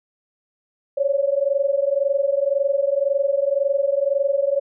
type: tone pair together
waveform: sine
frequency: 547.1 / 569 Hz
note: C#5 / C#5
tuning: -23 / +45 cents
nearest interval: minor second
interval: 68 cents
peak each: -20 / -20 dBFS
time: 0.97-4.6 s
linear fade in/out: 10 ms
effects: none